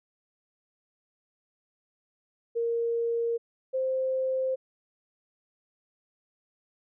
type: tone pair in turn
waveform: sine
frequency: 465.6 / 522.6 Hz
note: A#4 / C5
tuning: -2 / -2 cents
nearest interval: major second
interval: 200 cents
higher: second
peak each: -25 dBFS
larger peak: neither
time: 2.55-3.38 / 3.73-4.56 s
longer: neither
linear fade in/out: 20 ms
effects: none